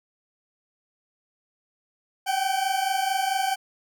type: tone pair together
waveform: 40% pulse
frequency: 759.5 / 784 Hz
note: F#5 / G5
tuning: +45 / 0 cents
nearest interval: minor second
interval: 55 cents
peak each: -25 dBFS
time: 2.26-3.56 s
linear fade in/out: 20 ms
effects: none